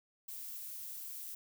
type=noise; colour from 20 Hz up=violet; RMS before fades=-45 dBFS; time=0.28-1.35 s; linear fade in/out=5 ms; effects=none